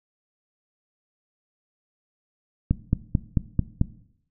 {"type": "click train", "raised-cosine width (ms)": 5, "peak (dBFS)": -7, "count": 6, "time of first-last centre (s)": [2.71, 3.814], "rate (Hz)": 4.53, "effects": ["noise-tail reverb RT60 0.7 s tail -17 dB re dry"]}